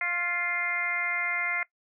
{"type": "harmonic tone with a mistuned harmonic", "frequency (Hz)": 349.2, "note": "F4", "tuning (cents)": 0, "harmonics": [2, 3, 4, 5, 6, 7], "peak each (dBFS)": [-39, -40, -35, -36, -28, -39], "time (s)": [0.01, 1.63], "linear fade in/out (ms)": 2, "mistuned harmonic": 3, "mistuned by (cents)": 26, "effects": ["noise-tail reverb RT60 0.1 s tail -20 dB re dry"]}